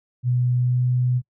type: tone with pitch glide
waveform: sine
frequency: 123.9 to 124.98 Hz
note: B2 to B2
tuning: +6 to +21 cents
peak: -17 dBFS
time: 0.23-1.22 s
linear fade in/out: 50 ms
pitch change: +15 cents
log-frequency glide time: 0.59-0.83 s
effects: noise-tail reverb RT60 0.1 s tail -26 dB re dry